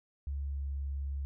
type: tone with pitch glide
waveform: sine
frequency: 70 to 69.44 Hz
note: C#2 to C#2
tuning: +18 to +4 cents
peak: -33 dBFS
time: 0.27-1.25 s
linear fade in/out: 0 ms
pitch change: -14 cents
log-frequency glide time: 0.46-0.63 s
effects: none